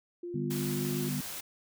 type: tone with pitch glide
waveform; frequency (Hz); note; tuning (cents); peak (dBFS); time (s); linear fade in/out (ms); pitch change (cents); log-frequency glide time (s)
sine; 349.2 to 355.1; F4 to F4; 0 to +29; -36; 0.23-1.09; 5; +29; 0.69-0.86
type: chord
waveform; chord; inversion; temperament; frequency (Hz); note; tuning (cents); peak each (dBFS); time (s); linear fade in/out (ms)
sine; G major; second; equal; 146.83 / 196 / 246.9; D3 / G3 / B3; 0 / 0 / 0; -34 / -37 / -35; 0.34-1.21; 5
type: noise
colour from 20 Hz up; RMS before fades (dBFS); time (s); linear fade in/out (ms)
white; -40; 0.5-1.41; 10
effects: none